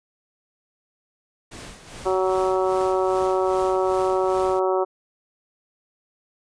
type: noise with tremolo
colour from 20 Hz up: pink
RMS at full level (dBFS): -38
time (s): 1.51-4.6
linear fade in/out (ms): 10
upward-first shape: sine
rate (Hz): 2.5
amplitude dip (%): 60
type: harmonic tone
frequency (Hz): 187.4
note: F#3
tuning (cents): +22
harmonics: 2 / 3 / 4 / 5 / 6 / 7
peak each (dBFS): -21 / -25 / -27 / -29 / -31 / -32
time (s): 2.05-4.85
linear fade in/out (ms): 20
effects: resampled to 22050 Hz